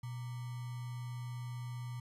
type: tone with sample-and-hold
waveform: sine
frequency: 122.4 Hz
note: B2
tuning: 15 cents flat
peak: -39 dBFS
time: 0.03-2 s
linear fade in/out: 5 ms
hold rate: 1050 Hz
effects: resampled to 32000 Hz